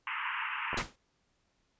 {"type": "band-pass noise", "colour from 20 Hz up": "pink", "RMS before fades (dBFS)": -36, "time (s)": [0.07, 0.82], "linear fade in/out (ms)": 2, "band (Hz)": [900, 2900], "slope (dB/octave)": 96}
{"type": "clicks", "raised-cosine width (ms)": 1, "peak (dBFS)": -24, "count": 2, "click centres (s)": [0.731, 0.743]}
{"type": "noise with exponential decay", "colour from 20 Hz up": "pink", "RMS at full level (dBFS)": -29, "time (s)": [0.77, 0.96], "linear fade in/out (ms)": 5, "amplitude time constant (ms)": 41}
{"effects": ["pink hiss -75 dBFS RMS until 1.79 s", "resampled to 16000 Hz"]}